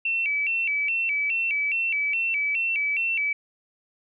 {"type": "tone with vibrato", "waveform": "sine", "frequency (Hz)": 2489, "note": "D#7", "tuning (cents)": 0, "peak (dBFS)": -22, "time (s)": [0.05, 3.33], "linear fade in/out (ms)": 5, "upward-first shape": "square", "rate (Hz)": 2.4, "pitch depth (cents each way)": 140, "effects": []}